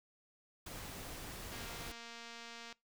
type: noise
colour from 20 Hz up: pink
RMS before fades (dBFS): -47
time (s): 0.66-1.92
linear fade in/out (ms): 5
type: click train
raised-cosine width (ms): 0.2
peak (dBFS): -33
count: 282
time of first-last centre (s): 1.52-2.726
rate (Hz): 233
effects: noise-tail reverb RT60 0.2 s tail -22 dB re dry